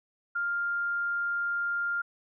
sine tone, 1400 Hz, F6, 4 cents sharp, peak -27 dBFS, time 0.35-2.02 s, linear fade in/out 10 ms, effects none

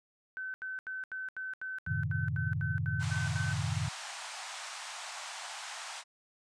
sine tone bursts, 1526 Hz, G6, 47 cents flat, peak -36 dBFS, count 13, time 0.37-3.528 s, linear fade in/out 0 ms, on 170 ms, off 79 ms
sine chord, F# diminished seventh, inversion none, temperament equal with one note detuned, 92.5 / 109.3 / 130.81 / 155.56 Hz, F#2 / A2 / C3 / Eb3, 0 / -11 / 0 / 0 cents, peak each -36 dBFS, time 1.87-3.89 s, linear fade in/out 10 ms
pink band-pass noise, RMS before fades -43 dBFS, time 2.99-6.04 s, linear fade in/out 50 ms, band 690 to 9000 Hz, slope 48 dB/octave
effects none

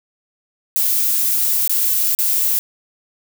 violet noise with dropouts, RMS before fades -17 dBFS, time 0.76-2.59 s, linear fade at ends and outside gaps 0 ms, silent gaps 1.676-1.695 / 2.15-2.188 s, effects none

